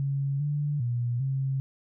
sine tone with pitch steps, 138.6 / 146.4 / 120.5 / 134.6 Hz, C#3 / D3 / B2 / C3, 0 / -5 / -42 / +49 cents, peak -25 dBFS, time 0-1.6 s, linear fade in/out 0 ms, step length 400 ms, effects none

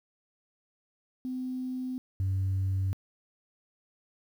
sine tone pair in turn, 255.5 / 95.53 Hz, C4 / G2, -41 / -44 cents, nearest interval octave + perfect fourth, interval 1703 cents, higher first, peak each -31 / -24 dBFS, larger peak second, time 1.25-1.98 / 2.2-2.93 s, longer neither, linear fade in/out 0 ms, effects tanh soft clip ceiling -24 dBFS + 10-bit

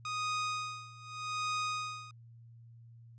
sawtooth tone with tremolo, 1244.5 Hz, D#6, in tune, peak -28 dBFS, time 0.05-2.11 s, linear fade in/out 2 ms, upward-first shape sine, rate 0.83 Hz, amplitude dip 90%, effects added 116 Hz sine -52 dBFS peak until 3.18 s + resampled to 16000 Hz

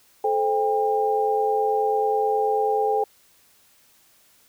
sine tone cluster, 433.7 / 523 / 801 Hz, A4 / C5 / G5, -25 / -1 / +37 cents, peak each -22 / -29 / -22 dBFS, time 0.24-3.04 s, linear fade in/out 5 ms, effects white hiss -58 dBFS RMS until 4.48 s

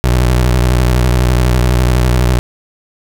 25% pulse tone with vibrato, 61.74 Hz, B1, in tune, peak -5 dBFS, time 0.04-2.39 s, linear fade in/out 0 ms, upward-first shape square, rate 12 Hz, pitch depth 73 cents each way, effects 7-bit

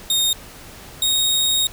sawtooth tone pair in turn, 3697 / 3744 Hz, A#7 / A#7, -15 / +7 cents, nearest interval unison, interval 22 cents, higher second, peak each -13 dBFS, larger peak neither, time 0.1-0.33 / 1.02-1.67 s, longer second, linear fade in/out 2 ms, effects pink hiss -40 dBFS RMS until 1.72 s

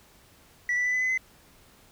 sine tone with pitch steps, 1956 / 1973 / 1990.2 / 2008 / 2025 / 2043 Hz, B6 / B6 / B6 / B6 / B6 / C7, -17 / -2 / +13 / +28 / +43 / -42 cents, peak -21 dBFS, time 0.69-1.176 s, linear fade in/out 2 ms, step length 81 ms, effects tanh soft clip ceiling -22 dBFS + pink hiss -57 dBFS RMS until 1.91 s

